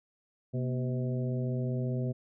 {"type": "harmonic tone with a mistuned harmonic", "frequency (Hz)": 127.7, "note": "C3", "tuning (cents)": -42, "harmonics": [1, 2, 3, 4, 5], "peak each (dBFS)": [-30, -36, -40, -42, -44], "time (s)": [0.53, 2.13], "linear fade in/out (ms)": 20, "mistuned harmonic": 2, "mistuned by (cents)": -88, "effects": []}